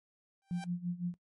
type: tone with exponential growth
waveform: sawtooth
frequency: 784 Hz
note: G5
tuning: in tune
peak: -36 dBFS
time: 0.42-0.64 s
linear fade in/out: 0 ms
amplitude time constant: 46 ms
type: tone with tremolo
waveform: sine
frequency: 176 Hz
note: F3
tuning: 14 cents sharp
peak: -30 dBFS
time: 0.51-1.14 s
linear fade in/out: 0 ms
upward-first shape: sine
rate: 5.9 Hz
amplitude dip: 85%
effects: noise-tail reverb RT60 0.1 s tail -19 dB re dry + MP3 48 kbps